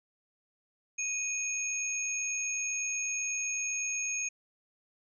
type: tone pair together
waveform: sine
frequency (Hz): 2489 / 6542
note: D#7 / G#8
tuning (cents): 0 / -27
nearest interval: octave + perfect fourth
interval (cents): 1673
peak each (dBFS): -34 / -33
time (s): 0.98-4.29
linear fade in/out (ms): 10
effects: none